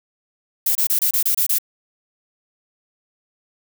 violet noise bursts, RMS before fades -18 dBFS, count 8, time 0.66-1.585 s, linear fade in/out 5 ms, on 92 ms, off 27 ms, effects none

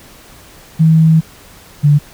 sine tone pair in turn, 160.3 / 146.29 Hz, E3 / D3, -48 / -6 cents, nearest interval major second, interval 158 cents, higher first, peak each -5 dBFS, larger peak neither, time 0.79-1.21 / 1.83-1.99 s, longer first, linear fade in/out 20 ms, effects pink hiss -40 dBFS RMS until 2.13 s

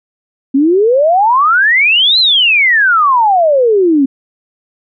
sine exponential two-way sweep, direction up then down, 261.6 to 4181 to 261.6 Hz, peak -6 dBFS, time 0.54-4.06 s, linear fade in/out 10 ms, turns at 2.19 s, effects none

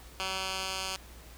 10% pulse tone with band-pass filter sweep, 189.6 Hz, F#3, 43 cents sharp, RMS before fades -35 dBFS, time 0.2-0.96 s, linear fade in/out 0 ms, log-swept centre 3300 to 5000 Hz, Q 0.83, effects added 60 Hz sine -50 dBFS peak until 1.37 s + pink hiss -53 dBFS RMS until 1.37 s

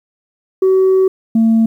sine tone pair in turn, 378.5 / 225.1 Hz, F#4 / A3, +39 / +40 cents, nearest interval major sixth, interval 899 cents, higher first, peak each -6 dBFS, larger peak neither, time 0.62-1.08 / 1.35-1.66 s, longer first, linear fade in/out 5 ms, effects tanh soft clip ceiling -6 dBFS + 8-bit

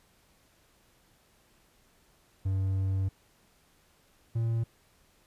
triangle tone pair in turn, 95.8 / 114.68 Hz, G2 / A#2, -39 / -28 cents, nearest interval minor third, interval 311 cents, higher second, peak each -24 dBFS, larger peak neither, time 2.45-3.09 / 4.35-4.64 s, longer first, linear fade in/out 10 ms, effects pink hiss -65 dBFS RMS until 5.26 s + resampled to 32000 Hz

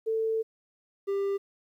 sine / triangle tone pair in turn, 445 / 396.4 Hz, A4 / G4, +20 / +19 cents, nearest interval major second, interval 201 cents, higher first, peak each -25 / -24 dBFS, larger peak second, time 0.06-0.43 / 1.07-1.38 s, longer first, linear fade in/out 20 ms, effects 11-bit

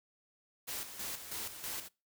white noise with tremolo, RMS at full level -40 dBFS, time 0.67-1.89 s, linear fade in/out 20 ms, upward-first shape square, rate 3.1 Hz, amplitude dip 60%, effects noise-tail reverb RT60 0.3 s tail -24 dB re dry

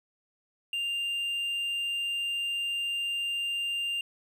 triangle tone, 2794 Hz, F7, in tune, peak -27 dBFS, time 0.73-4.01 s, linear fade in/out 2 ms, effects none

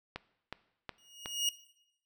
click train, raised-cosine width 0.3 ms, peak -22 dBFS, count 4, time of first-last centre 0.16-1.259 s, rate 2.73 Hz
25% pulse tone with exponential growth, 2873 Hz, F7, 48 cents sharp, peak -22 dBFS, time 0.98-1.49 s, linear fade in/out 2 ms, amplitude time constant 110 ms
effects noise-tail reverb RT60 0.8 s tail -18 dB re dry

